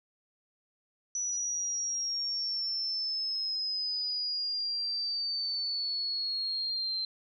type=exponential sweep; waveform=sine; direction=down; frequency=5920 to 4118 Hz; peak=-30 dBFS; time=1.15-7.05 s; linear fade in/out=2 ms; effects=none